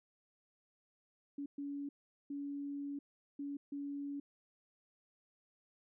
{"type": "tone bursts at uneven times", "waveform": "sine", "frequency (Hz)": 283.6, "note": "C#4", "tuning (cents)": 40, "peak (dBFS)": -39, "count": 5, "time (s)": [[1.38, 1.46], [1.58, 1.89], [2.3, 2.99], [3.39, 3.57], [3.72, 4.2]], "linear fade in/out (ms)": 5, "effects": []}